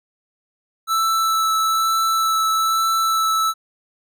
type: tone with vibrato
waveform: square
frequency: 1318.5 Hz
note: E6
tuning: in tune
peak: -17 dBFS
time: 0.87-3.54 s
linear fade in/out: 50 ms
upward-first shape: sine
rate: 1.1 Hz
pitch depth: 9 cents each way
effects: none